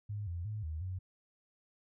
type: tone with pitch steps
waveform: sine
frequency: 103.7 / 86 / 106.8 / 78.4 / 92.6 Hz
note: G#2 / F2 / G#2 / D#2 / F#2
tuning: -2 / -26 / +49 / +14 / +2 cents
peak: -36 dBFS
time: 0.09-0.99 s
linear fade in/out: 10 ms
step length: 180 ms
effects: none